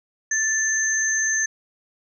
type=tone pair together; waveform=sine; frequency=1760 / 6272 Hz; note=A6 / G8; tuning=0 / 0 cents; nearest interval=octave + minor seventh; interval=2200 cents; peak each=-22 dBFS; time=0.31-1.46 s; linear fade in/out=5 ms; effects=none